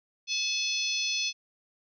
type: harmonic tone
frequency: 860 Hz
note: A5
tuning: 40 cents flat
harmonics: 3 / 4 / 5 / 6 / 7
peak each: -32 / -33 / -34 / -35 / -35 dBFS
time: 0.27-1.33 s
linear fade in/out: 50 ms
effects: none